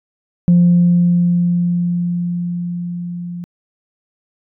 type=tone with level ramp; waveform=sine; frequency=174.61 Hz; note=F3; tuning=in tune; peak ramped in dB=-5 to -24 dBFS; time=0.48-3.44 s; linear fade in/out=0 ms; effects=tanh soft clip ceiling -4 dBFS